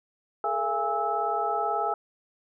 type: tone cluster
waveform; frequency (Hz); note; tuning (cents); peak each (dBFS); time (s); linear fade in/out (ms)
sine; 419.7 / 458.2 / 681 / 821 / 1306; G#4 / A#4 / F5 / G#5 / E6; +18 / -30 / -44 / -20 / -17; -34 / -36 / -31 / -28 / -30; 0.44-1.94; 2
effects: none